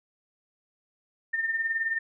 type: tone with tremolo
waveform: sine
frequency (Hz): 1811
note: A6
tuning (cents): +49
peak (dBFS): -23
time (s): 1.33-1.99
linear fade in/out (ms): 10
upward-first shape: sine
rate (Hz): 19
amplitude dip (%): 60
effects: none